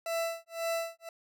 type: tone with tremolo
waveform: 40% pulse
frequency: 665 Hz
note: E5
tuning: 15 cents sharp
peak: -28 dBFS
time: 0.06-1.09 s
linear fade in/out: 2 ms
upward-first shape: sine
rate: 1.9 Hz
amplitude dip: 100%
effects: none